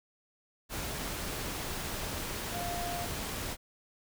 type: tone in noise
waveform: sine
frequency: 698.5 Hz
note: F5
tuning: in tune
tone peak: -36 dBFS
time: 2.51-3.08 s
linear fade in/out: 50 ms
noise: pink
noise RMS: -37 dBFS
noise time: 0.69-3.57 s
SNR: -2 dB
effects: none